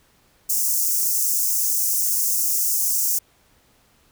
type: high-pass noise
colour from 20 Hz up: white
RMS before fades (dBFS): -21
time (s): 0.49-3.19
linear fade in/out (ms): 10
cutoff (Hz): 5600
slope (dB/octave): 48
effects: pink hiss -59 dBFS RMS until 4.11 s